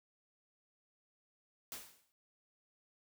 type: noise with exponential decay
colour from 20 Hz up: white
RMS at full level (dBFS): -43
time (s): 1.72-2.12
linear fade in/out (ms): 0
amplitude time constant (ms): 85
effects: none